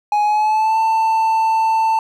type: tone with pitch glide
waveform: triangle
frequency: 835 to 889.8 Hz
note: G#5 to A5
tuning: +9 to +19 cents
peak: -11 dBFS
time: 0.12-1.99 s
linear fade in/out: 2 ms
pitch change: +110 cents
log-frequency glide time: 0.23-0.79 s
effects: none